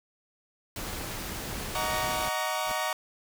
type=noise; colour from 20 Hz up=pink; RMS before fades=-36 dBFS; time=0.76-2.29 s; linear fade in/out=2 ms
type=chord; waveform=sawtooth; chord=D# minor seventh; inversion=none; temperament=equal with one note detuned; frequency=622.3 / 740 / 932.3 / 1134.6 Hz; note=D#5 / F#5 / A#5 / C#6; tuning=0 / 0 / 0 / +40 cents; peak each=-30 dBFS; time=1.75-2.93 s; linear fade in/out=2 ms
type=noise with exponential growth; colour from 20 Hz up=pink; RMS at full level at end=-36 dBFS; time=2.59-2.72 s; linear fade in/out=5 ms; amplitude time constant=28 ms
effects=none